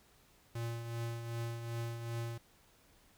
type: tone with tremolo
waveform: square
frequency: 116.54 Hz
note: A#2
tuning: in tune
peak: -36 dBFS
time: 0.55-2.38 s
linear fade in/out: 5 ms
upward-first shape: triangle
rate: 2.6 Hz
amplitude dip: 55%
effects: pink hiss -66 dBFS RMS until 3.17 s